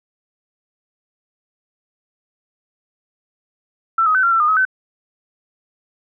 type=tone with pitch steps; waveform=sine; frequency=1337 / 1261 / 1520 / 1377 / 1340 / 1218 / 1277 / 1523 Hz; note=E6 / D#6 / F#6 / F6 / E6 / D#6 / D#6 / F#6; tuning=+24 / +23 / +46 / -25 / +28 / -37 / +45 / +50 cents; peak=-12 dBFS; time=3.98-4.652 s; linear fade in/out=5 ms; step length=84 ms; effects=none